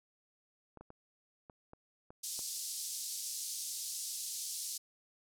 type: clicks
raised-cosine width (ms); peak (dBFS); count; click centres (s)
1; -37; 7; 0.773 / 0.81 / 0.904 / 1.498 / 1.734 / 2.105 / 2.392
type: band-pass noise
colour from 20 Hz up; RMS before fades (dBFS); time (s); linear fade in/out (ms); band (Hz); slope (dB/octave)
pink; -41; 2.23-4.78; 10; 4800 to 12000; 24
effects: none